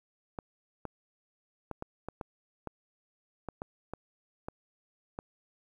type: clicks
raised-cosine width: 1 ms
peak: -23 dBFS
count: 12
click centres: 0.388 / 0.853 / 1.713 / 1.824 / 2.086 / 2.212 / 2.673 / 3.487 / 3.619 / 3.936 / 4.485 / 5.189 s
effects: 10-bit